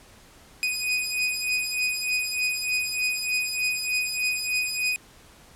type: beating tone pair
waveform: sawtooth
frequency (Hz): 2489 / 2492.3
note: D#7 / D#7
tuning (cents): 0 / +2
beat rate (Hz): 3.3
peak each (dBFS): -25 / -23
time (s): 0.63-4.96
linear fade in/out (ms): 0
effects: pink hiss -52 dBFS RMS until 5.55 s + low-pass 12000 Hz 12 dB/octave